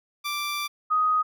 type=tone pair in turn; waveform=15% pulse / sine; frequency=1174.7 / 1250.7 Hz; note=D6 / D#6; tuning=0 / +9 cents; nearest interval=minor second; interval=109 cents; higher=second; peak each=-21 / -19 dBFS; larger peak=second; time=0.24-0.68 / 0.9-1.23 s; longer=first; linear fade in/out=20 ms; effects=none